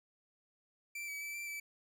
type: tone with pitch steps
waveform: 45% pulse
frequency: 2342 / 2283 / 2315 / 2347 / 2311 Hz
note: D7 / D7 / D7 / D7 / D7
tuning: -5 / -50 / -25 / -2 / -28 cents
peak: -40 dBFS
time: 0.95-1.6 s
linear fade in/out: 5 ms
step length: 130 ms
effects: none